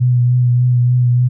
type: tone with vibrato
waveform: sine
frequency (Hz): 123.47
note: B2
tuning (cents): 0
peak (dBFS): -9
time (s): 0-1.29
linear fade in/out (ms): 20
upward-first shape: triangle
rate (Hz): 3.4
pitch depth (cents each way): 27
effects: none